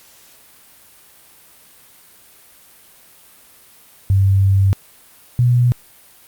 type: tone pair in turn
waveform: sine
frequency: 97.2 / 122.46 Hz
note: G2 / B2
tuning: -14 / -14 cents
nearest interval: major third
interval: 400 cents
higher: second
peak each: -10 dBFS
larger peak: neither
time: 4.1-4.73 / 5.39-5.72 s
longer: first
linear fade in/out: 0 ms
effects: white hiss -47 dBFS RMS until 6.27 s + Opus 48 kbps